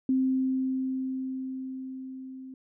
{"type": "tone with level ramp", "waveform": "sine", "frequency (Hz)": 261.6, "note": "C4", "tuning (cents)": 0, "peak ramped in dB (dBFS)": [-21, -40], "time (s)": [0.09, 2.54], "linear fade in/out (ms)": 2, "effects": []}